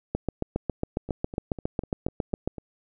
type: two click trains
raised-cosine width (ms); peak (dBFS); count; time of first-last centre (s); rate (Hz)
2; -12 / -23; 18 / 7; 0.15-2.476 / 1.09-2.583; 7.31 / 4.02
effects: none